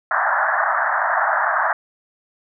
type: band-pass noise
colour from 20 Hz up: white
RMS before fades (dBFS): -19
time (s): 0.11-1.73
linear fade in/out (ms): 2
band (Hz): 620 to 1800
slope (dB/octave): 96
effects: none